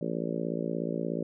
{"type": "harmonic tone", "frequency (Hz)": 56.8, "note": "A#1", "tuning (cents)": -44, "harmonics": [3, 4, 5, 6, 7, 8, 9, 10], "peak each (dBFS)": [-35, -36, -37, -38, -38, -39, -40, -40], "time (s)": [0.01, 1.23], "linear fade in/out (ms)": 5, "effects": []}